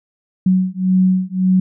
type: beating tone pair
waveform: sine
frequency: 185 / 186.8 Hz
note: F#3 / F#3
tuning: 0 / +17 cents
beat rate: 1.8 Hz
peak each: -15 dBFS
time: 0.46-1.6 s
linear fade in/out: 5 ms
effects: none